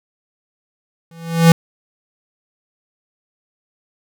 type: tone with exponential growth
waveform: square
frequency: 166 Hz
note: E3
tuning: 12 cents sharp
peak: -3 dBFS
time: 1.11-1.52 s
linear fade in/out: 2 ms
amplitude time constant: 89 ms
effects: none